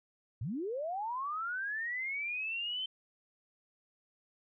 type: linear sweep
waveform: sine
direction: up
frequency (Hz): 90.3 to 3100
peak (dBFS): -34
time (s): 0.41-2.86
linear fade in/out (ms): 5
effects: none